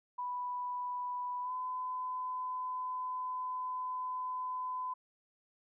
sine tone with pitch glide, 987.8 to 1011.5 Hz, B5 to B5, 0 to +41 cents, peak -35 dBFS, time 0.18-4.94 s, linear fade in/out 10 ms, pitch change +41 cents, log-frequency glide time 1.42-1.52 s, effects none

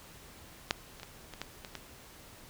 clicks, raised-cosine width 0.2 ms, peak -9 / -30 / -25 / -27 / -19 / -25 / -22 dBFS, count 7, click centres 0.709 / 0.998 / 1.032 / 1.337 / 1.416 / 1.648 / 1.753 s, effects pink hiss -53 dBFS RMS until 2.49 s

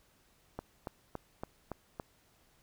click train, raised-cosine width 1 ms, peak -24 dBFS, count 6, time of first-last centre 0.59-1.998 s, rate 3.55 Hz, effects pink hiss -68 dBFS RMS until 2.62 s

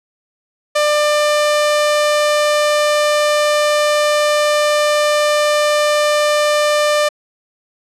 sawtooth tone, 596 Hz, D5, 25 cents sharp, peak -8 dBFS, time 0.75-7.09 s, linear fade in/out 10 ms, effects low-pass 9000 Hz 12 dB/octave

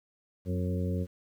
harmonic tone with a mistuned harmonic, 90.6 Hz, F#2, 36 cents flat, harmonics 1 / 2 / 3 / 4 / 5 / 6, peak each -30 / -33 / -39 / -42 / -40 / -42 dBFS, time 0.45-1.07 s, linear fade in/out 50 ms, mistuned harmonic 3, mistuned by -35 cents, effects 10-bit

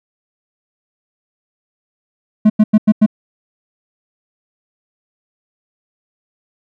triangle tone bursts, 214.1 Hz, A3, 47 cents flat, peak -3 dBFS, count 5, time 2.45-3.063 s, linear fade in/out 10 ms, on 49 ms, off 92 ms, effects none

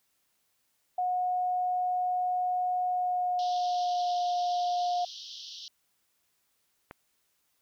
sine tone with pitch glide, 727 to 711.2 Hz, F#5 to F5, -31 to +31 cents, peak -26 dBFS, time 0.98-5.05 s, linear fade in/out 5 ms, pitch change -38 cents, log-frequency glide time 2.87-4.17 s
pink band-pass noise, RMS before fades -44 dBFS, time 3.39-5.68 s, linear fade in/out 0 ms, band 3000 to 5800 Hz, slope 96 dB/octave
click, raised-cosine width 0.5 ms, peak -27 dBFS, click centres 6.911 s
effects white hiss -74 dBFS RMS until 7.61 s

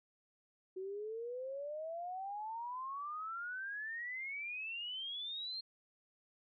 sine exponential sweep, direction up, 369.4 to 4240 Hz, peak -40 dBFS, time 0.76-5.61 s, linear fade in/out 10 ms, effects none

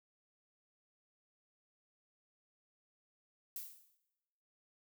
violet noise with exponential decay, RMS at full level -41 dBFS, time 3.56-3.97 s, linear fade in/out 2 ms, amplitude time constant 87 ms, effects noise-tail reverb RT60 1.0 s tail -17 dB re dry

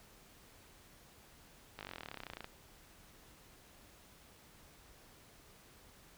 slowing click train, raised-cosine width 0.3 ms, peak -28 dBFS, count 25, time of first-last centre 1.79-2.444 s, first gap 19 ms, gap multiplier 1.03, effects pink hiss -61 dBFS RMS until 6.17 s

